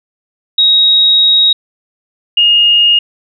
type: tone pair in turn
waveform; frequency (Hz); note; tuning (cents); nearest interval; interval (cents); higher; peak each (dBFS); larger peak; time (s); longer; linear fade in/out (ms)
sine; 3789 / 2849; A#7 / F7; +27 / +34; perfect fourth; 493; first; -5; neither; 0.58-1.53 / 2.37-2.99; first; 5
effects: none